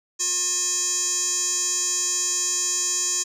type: tone with band-pass filter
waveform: square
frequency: 359.2 Hz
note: F4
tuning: 49 cents sharp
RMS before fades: -24 dBFS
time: 0.19-3.24 s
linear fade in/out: 20 ms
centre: 6600 Hz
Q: 9.4
effects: none